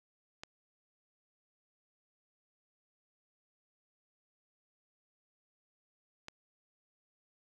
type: clicks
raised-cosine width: 0.2 ms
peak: -26 dBFS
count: 2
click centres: 0.435 / 6.284 s
effects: none